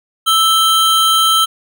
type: tone pair together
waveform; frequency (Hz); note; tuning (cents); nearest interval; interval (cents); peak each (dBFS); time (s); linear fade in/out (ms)
square; 1318.5 / 3136; E6 / G7; 0 / 0; octave + minor third; 1500; -13; 0.26-1.46; 20
effects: none